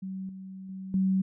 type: tone with level steps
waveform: sine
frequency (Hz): 190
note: F#3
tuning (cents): +46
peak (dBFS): -33 / -39 / -36 / -22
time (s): 0.02-1.22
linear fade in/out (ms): 10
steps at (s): 0.29 / 0.69 / 0.94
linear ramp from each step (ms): 2
effects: none